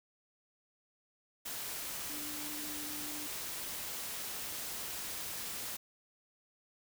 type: tone in noise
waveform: sine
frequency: 298.2 Hz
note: D4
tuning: 27 cents sharp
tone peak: -47 dBFS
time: 2.09-3.27 s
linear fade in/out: 10 ms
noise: white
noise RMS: -41 dBFS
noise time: 1.45-5.77 s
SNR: -9 dB
effects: none